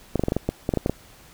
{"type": "clicks", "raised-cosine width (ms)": 2, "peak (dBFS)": -8, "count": 12, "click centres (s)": [0.157, 0.195, 0.237, 0.284, 0.321, 0.366, 0.49, 0.691, 0.738, 0.773, 0.861, 0.896], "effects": ["pink hiss -50 dBFS RMS until 1.33 s"]}